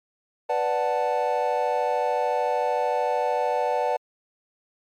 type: chord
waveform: triangle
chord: B minor seventh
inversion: none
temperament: equal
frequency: 493.9 / 587.3 / 740 / 880 Hz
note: B4 / D5 / F#5 / A5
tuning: 0 / 0 / 0 / 0 cents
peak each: -25 dBFS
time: 0.49-3.97 s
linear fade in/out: 10 ms
effects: MP3 96 kbps